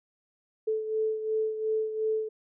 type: beating tone pair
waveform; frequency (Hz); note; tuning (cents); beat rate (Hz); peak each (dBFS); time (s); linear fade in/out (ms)
sine; 436.4 / 439.2; A4 / A4; -14 / -3; 2.8; -27 / -34; 0.67-2.29; 10
effects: none